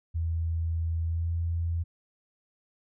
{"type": "tone with pitch glide", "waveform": "sine", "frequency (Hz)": [82.41, 84.09], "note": ["E2", "E2"], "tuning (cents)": [0, 35], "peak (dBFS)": -26, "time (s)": [0.14, 1.84], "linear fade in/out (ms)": 20, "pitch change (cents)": 35, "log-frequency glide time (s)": [1.06, 1.29], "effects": []}